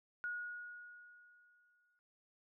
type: tone with exponential decay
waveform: sine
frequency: 1448 Hz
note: F#6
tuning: 38 cents flat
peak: -37 dBFS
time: 0.24-1.99 s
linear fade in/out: 0 ms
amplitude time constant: 380 ms
effects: none